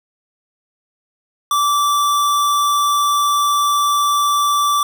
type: tone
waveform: square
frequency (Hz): 1164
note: D6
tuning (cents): -16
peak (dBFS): -14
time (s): 1.51-4.83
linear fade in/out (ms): 2
effects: none